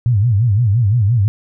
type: tone with vibrato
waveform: sine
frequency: 110 Hz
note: A2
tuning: in tune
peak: -10 dBFS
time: 0.06-1.28 s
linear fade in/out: 0 ms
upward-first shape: sine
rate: 5.8 Hz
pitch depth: 220 cents each way
effects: none